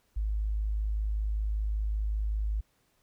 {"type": "tone", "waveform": "sine", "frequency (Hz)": 52.6, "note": "G#1", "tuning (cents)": 23, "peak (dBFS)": -27, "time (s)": [0.16, 2.61], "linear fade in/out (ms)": 10, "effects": ["pink hiss -71 dBFS RMS until 3.02 s"]}